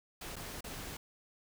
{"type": "noise with dropouts", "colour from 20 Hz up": "pink", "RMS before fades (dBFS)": -44, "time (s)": [0.21, 0.97], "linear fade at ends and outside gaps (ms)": 5, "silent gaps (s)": [[0.358, 0.364], [0.608, 0.641]], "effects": []}